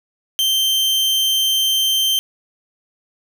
40% pulse tone, 3130 Hz, G7, 3 cents flat, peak -14 dBFS, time 0.39-2.19 s, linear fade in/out 0 ms, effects none

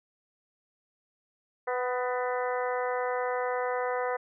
harmonic tone with a mistuned harmonic, 249.1 Hz, B3, 15 cents sharp, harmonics 2 / 3 / 4 / 5 / 6 / 7 / 8, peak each -30 / -34 / -36 / -38 / -40 / -41 / -42 dBFS, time 1.67-4.17 s, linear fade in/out 10 ms, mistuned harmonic 7, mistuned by +38 cents, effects none

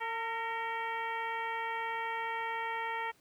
harmonic tone with a mistuned harmonic, 454.2 Hz, A#4, 45 cents flat, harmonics 1 / 2 / 3 / 4 / 5 / 6 / 7, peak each -44 / -36 / -43 / -40 / -43 / -51 / -51 dBFS, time 0-3.12 s, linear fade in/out 20 ms, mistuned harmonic 4, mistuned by +47 cents, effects pink hiss -66 dBFS RMS until 3.2 s + high-pass 80 Hz 12 dB/octave

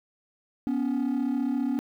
triangle tone pair together, 246.2 / 281 Hz, B3 / C#4, -5 / +24 cents, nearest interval major second, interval 229 cents, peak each -24 dBFS, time 0.67-1.79 s, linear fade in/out 0 ms, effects tanh soft clip ceiling -19 dBFS + 10-bit

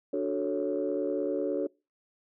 sine chord, D major seventh, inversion none, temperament equal, 293.7 / 370 / 440 / 554.4 Hz, D4 / F#4 / A4 / C#5, 0 / 0 / 0 / 0 cents, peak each -32 dBFS, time 0.13-1.67 s, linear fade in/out 5 ms, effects noise-tail reverb RT60 0.3 s tail -26 dB re dry + tanh soft clip ceiling -19 dBFS

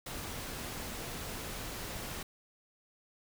pink noise, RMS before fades -41 dBFS, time 0.06-2.23 s, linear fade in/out 5 ms, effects none

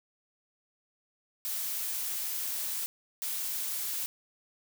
blue noise bursts at uneven times, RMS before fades -34 dBFS, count 2, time 1.45-2.86 / 3.22-4.06 s, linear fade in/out 0 ms, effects none

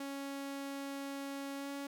sawtooth tone with pitch glide, 277.2 to 280.1 Hz, C#4 to C#4, 0 to +18 cents, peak -36 dBFS, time 0-1.87 s, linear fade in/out 5 ms, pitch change +18 cents, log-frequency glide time 1.56-1.7 s, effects none

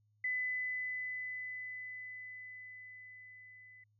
sine tone with level ramp, 2006 Hz, B6, 26 cents sharp, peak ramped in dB -32 to -55 dBFS, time 0.24-3.84 s, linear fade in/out 5 ms, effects added 105 Hz sine -70 dBFS peak until 3.99 s

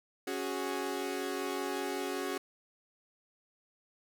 sawtooth chord, C# suspended fourth, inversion none, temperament equal, 277.2 / 370 / 415.3 Hz, C#4 / F#4 / G#4, 0 / 0 / 0 cents, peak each -35 / -33 / -35 dBFS, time 0.27-2.38 s, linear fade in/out 5 ms, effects none

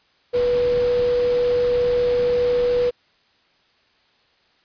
sine tone in noise, 488.9 Hz, B4, 18 cents flat, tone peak -16 dBFS, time 0.33-2.91 s, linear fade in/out 20 ms, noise pink, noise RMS -33 dBFS, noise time 0.33-2.91 s, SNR +14 dB, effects white hiss -60 dBFS RMS until 4.64 s + resampled to 11025 Hz

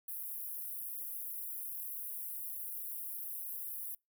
pink high-pass noise, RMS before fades -42 dBFS, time 0.08-3.95 s, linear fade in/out 5 ms, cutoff 11000 Hz, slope 48 dB/octave, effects noise-tail reverb RT60 0.2 s tail -25 dB re dry

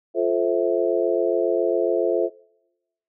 sine chord, F major seventh, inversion none, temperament just, 349.2 / 436.5 / 523.8 / 654.8 Hz, F4 / A4 / C5 / E5, 0 / -14 / +2 / -12 cents, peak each -23 / -23 / -24 / -25 dBFS, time 0.14-2.3 s, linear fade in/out 50 ms, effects noise-tail reverb RT60 1.0 s tail -25 dB re dry

